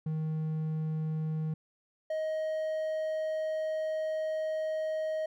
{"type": "tone pair in turn", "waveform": "triangle", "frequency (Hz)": [157, 628], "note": ["D#3", "D#5"], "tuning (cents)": [16, 16], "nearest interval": "2 octaves", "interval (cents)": 2400, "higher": "second", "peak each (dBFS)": -28, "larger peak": "neither", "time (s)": [[0.06, 1.54], [2.1, 5.26]], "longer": "second", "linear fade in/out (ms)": 5, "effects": []}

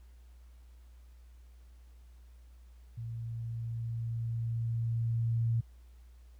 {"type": "tone with level ramp", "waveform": "sine", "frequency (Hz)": 115.3, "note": "A#2", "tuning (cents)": -19, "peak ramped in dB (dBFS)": [-37, -26], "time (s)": [2.97, 5.61], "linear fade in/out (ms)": 10, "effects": ["added 60 Hz sine -52 dBFS peak until 6.39 s", "pink hiss -71 dBFS RMS until 6.39 s"]}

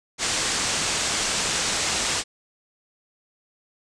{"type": "low-pass noise", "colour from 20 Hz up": "white", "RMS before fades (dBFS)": -25, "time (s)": [0.18, 2.24], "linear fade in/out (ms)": 50, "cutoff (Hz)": 8400, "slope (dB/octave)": 48, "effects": []}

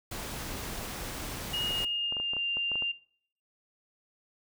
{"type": "noise", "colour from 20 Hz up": "pink", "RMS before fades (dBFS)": -38, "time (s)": [0.11, 1.85], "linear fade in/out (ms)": 5}
{"type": "tone with pitch glide", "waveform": "sine", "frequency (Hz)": [2870, 2792], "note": ["F7", "F7"], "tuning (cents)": [47, -1], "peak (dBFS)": -29, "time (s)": [1.53, 2.92], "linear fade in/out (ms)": 10, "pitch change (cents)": -48, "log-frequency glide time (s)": [1.63, 2.38]}
{"type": "clicks", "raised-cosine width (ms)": 1, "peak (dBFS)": -28, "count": 10, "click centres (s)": [1.707, 2.124, 2.168, 2.2, 2.335, 2.367, 2.57, 2.717, 2.756, 2.823]}
{"effects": ["noise-tail reverb RT60 0.6 s tail -20 dB re dry"]}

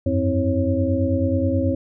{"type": "tone cluster", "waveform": "sine", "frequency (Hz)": [88.7, 98, 262.3, 324.1, 547], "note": ["F2", "G2", "C4", "E4", "C#5"], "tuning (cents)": [27, 0, 4, -29, -23], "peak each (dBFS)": [-23, -25, -22, -27, -24], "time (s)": [0.06, 1.75], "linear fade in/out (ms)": 5, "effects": []}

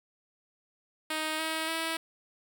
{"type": "tone with pitch steps", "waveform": "5% pulse", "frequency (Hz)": [312.6, 319, 325.5], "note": ["D#4", "D#4", "E4"], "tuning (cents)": [8, 43, -22], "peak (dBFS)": -19, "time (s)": [1.1, 1.97], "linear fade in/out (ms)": 5, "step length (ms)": 290, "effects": []}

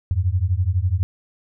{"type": "beating tone pair", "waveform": "sine", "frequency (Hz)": [85.6, 97.6], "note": ["F2", "G2"], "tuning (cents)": [-34, -7], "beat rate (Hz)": 12, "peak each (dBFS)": -20, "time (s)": [0.11, 1.03], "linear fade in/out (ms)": 0, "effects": []}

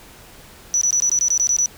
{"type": "tone bursts", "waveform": "sine", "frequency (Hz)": 5920, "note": "F#8", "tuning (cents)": 0, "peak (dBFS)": -13, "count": 10, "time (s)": [0.74, 1.659], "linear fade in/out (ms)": 0, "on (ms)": 73, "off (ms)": 21, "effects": ["tanh soft clip ceiling -12 dBFS", "pink hiss -44 dBFS RMS until 1.77 s"]}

